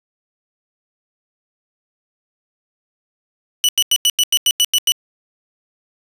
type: tone bursts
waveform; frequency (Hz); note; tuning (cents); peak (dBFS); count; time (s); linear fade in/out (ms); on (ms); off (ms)
sawtooth; 2960; F#7; 0; -8; 10; 3.64-4.92; 0; 47; 90
effects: resampled to 32000 Hz